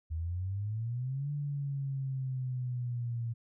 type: exponential two-way sweep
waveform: sine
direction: up then down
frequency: 78 to 146.2 to 115.6 Hz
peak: -32 dBFS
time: 0.1-3.34 s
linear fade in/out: 20 ms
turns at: 1.31 s
effects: none